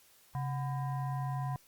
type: tone with frequency modulation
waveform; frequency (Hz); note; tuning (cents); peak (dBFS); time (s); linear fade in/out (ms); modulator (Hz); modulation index
sine; 135.2; C#3; -43; -32; 0.35-1.56; 0; 870; 0.65
effects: white hiss -63 dBFS RMS until 1.67 s + Opus 48 kbps